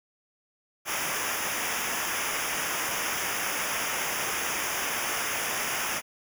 pink noise with comb filter, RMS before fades -30 dBFS, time 0.85-6.02 s, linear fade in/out 50 ms, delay 0.24 ms, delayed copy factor -1, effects none

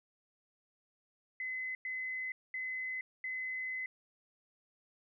sine tone bursts at uneven times, 2034 Hz, C7, 50 cents flat, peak -36 dBFS, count 4, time 1.4-1.75 / 1.85-2.32 / 2.54-3.01 / 3.24-3.86 s, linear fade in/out 2 ms, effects none

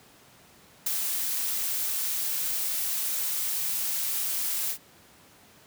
blue noise with ADSR envelope, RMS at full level -26 dBFS, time 0.86-4.78 s, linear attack 6 ms, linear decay 21 ms, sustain -3 dB, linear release 77 ms, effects pink hiss -55 dBFS RMS until 5.66 s + high-pass 100 Hz 12 dB/octave

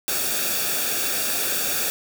white noise with comb filter, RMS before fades -24 dBFS, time 0.08-1.9 s, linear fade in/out 0 ms, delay 0.98 ms, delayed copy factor -0.65, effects none

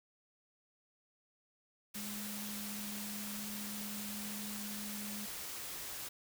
sine tone in noise, 207.7 Hz, G#3, in tune, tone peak -44 dBFS, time 1.95-5.26 s, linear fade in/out 10 ms, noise white, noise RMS -44 dBFS, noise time 1.94-6.09 s, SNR -3 dB, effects none

